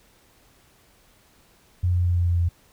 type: tone with pitch steps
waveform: sine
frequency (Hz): 89.3 / 88.63 / 87.97 / 87.31 / 86.66 / 86.01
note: F2 / F2 / F2 / F2 / F2 / F2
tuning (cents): +39 / +26 / +13 / 0 / -13 / -26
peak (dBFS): -18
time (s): 1.83-2.49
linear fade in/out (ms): 10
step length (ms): 110
effects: pink hiss -58 dBFS RMS until 2.72 s